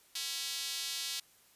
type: tone with high-pass filter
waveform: square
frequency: 150.8 Hz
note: D3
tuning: 46 cents sharp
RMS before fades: -38 dBFS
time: 0.15-1.2 s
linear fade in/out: 5 ms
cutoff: 3900 Hz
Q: 1.6
effects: white hiss -64 dBFS RMS until 1.55 s + resampled to 32000 Hz